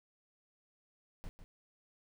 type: noise with echo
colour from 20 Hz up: brown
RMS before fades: -43 dBFS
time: 1.24-1.29 s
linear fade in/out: 0 ms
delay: 150 ms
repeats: 1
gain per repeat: -9 dB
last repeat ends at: 1.44 s
effects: none